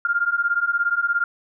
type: beating tone pair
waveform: sine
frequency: 1393 / 1410 Hz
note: F6 / F6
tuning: -5 / +16 cents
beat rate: 17 Hz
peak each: -22 / -21 dBFS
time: 0.05-1.24 s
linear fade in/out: 2 ms
effects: none